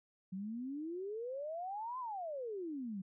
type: exponential two-way sweep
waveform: sine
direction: up then down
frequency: 182.4 to 1048 to 182.4 Hz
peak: -39 dBFS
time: 0.32-3.02 s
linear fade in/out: 10 ms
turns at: 1.99 s
effects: none